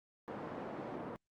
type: band-pass noise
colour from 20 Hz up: pink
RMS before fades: -44 dBFS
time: 0.28-1.16 s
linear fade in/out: 0 ms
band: 240 to 900 Hz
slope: 12 dB/octave
effects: Opus 48 kbps